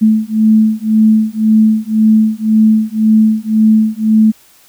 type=beating tone pair; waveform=sine; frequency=217.1 / 219 Hz; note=A3 / A3; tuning=-23 / -8 cents; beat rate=1.9 Hz; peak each=-10 dBFS; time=0.01-4.32 s; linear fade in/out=20 ms; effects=white hiss -46 dBFS RMS until 4.68 s